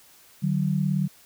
sine tone pair together, 150.11 / 188.4 Hz, D3 / F#3, +38 / +32 cents, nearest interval major third, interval 394 cents, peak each -24 / -24 dBFS, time 0.42-1.08 s, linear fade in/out 20 ms, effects white hiss -54 dBFS RMS until 1.25 s

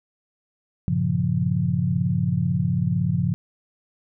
sine chord, G half-diminished seventh, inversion none, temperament equal, 98 / 116.54 / 138.59 / 174.61 Hz, G2 / Bb2 / Db3 / F3, 0 / 0 / 0 / 0 cents, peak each -27 / -27 / -24 / -23 dBFS, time 0.88-3.34 s, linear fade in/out 0 ms, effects none

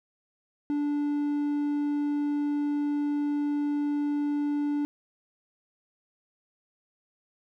triangle tone, 291.5 Hz, D4, 13 cents flat, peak -23 dBFS, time 0.7-4.85 s, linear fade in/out 0 ms, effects none

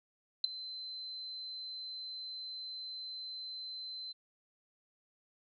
sine tone with ADSR envelope, 4070 Hz, C8, 49 cents flat, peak -22 dBFS, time 0.44-4.13 s, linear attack 3 ms, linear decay 10 ms, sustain -19 dB, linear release 18 ms, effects none

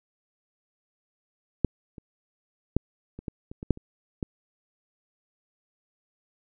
clicks, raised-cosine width 3 ms, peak -7 / -29 / -8 / -26 / -19 / -26 / -23 / -7 / -29 / -16 dBFS, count 10, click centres 1.647 / 1.982 / 2.766 / 3.19 / 3.282 / 3.515 / 3.629 / 3.707 / 3.774 / 4.228 s, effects none

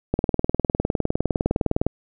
click train, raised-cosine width 2 ms, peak -6 dBFS, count 35, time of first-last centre 0.14-1.866 s, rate 19.7 Hz, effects none

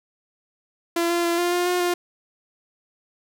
sawtooth tone with pitch steps, 339.8 / 344.4 / 340.9 / 350.2 / 353.7 / 358 / 352.7 Hz, F4 / F4 / F4 / F4 / F4 / F4 / F4, -47 / -24 / -42 / +5 / +22 / +43 / +17 cents, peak -16 dBFS, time 0.96-1.94 s, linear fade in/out 5 ms, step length 140 ms, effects none

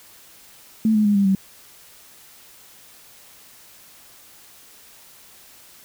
sine tone with pitch steps, 220 / 212.8 / 205.7 / 198.96 / 192.41 Hz, A3 / G#3 / G#3 / G3 / G3, 0 / +42 / -16 / +26 / -32 cents, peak -14 dBFS, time 0.85-1.35 s, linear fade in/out 2 ms, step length 100 ms, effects white hiss -48 dBFS RMS until 5.84 s

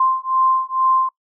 sine beating tone pair, 1045 / 1047.2 Hz, C6 / C6, -2 / +1 cents, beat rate 2.2 Hz, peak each -18 dBFS, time 0-1.09 s, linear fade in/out 5 ms, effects noise-tail reverb RT60 0.1 s tail -22 dB re dry

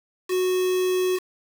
triangle tone with quantisation, 368.3 Hz, F#4, 8 cents flat, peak -18 dBFS, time 0.28-1.2 s, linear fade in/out 50 ms, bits 5, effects none

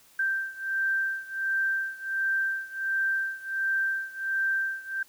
sine beating tone pair, 1568 / 1569.4 Hz, G6 / G6, 0 / +2 cents, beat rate 1.4 Hz, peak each -28 / -30 dBFS, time 0.19-5.03 s, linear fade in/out 5 ms, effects white hiss -58 dBFS RMS until 5.08 s

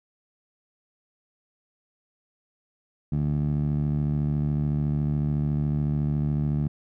15% pulse tone with band-pass filter, 73.9 Hz, D2, 11 cents sharp, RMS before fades -25 dBFS, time 3.12-6.68 s, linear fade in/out 5 ms, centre 150 Hz, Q 1.8, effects none

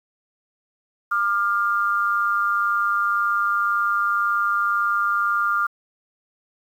sine tone pair together, 1198.1 / 1400 Hz, D6 / F6, +34 / +4 cents, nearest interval minor third, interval 270 cents, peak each -21 / -21 dBFS, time 1.11-5.67 s, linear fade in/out 10 ms, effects 8-bit

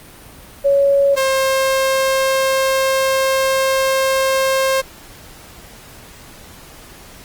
sine / sawtooth tone pair in turn, 558 / 532.3 Hz, C#5 / C5, +11 / +30 cents, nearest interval minor second, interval 81 cents, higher first, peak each -10 dBFS, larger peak neither, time 0.64-1.16 / 1.16-4.82 s, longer second, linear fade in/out 20 ms, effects pink hiss -40 dBFS RMS until 7.24 s + Opus 32 kbps

